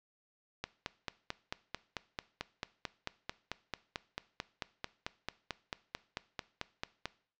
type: click train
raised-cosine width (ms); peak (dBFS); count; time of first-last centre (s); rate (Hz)
0.2; -18; 30; 0.64-7.056; 4.52
effects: noise-tail reverb RT60 0.5 s tail -19 dB re dry + low-pass 5000 Hz 12 dB/octave